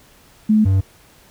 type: tone pair in turn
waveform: sine / triangle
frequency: 215.2 / 96.07 Hz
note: A3 / G2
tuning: -38 / -34 cents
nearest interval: octave + major second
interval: 1396 cents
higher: first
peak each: -10 dBFS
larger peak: neither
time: 0.49-0.65 / 0.65-0.81 s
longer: neither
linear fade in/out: 10 ms
effects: pink hiss -50 dBFS RMS until 1.3 s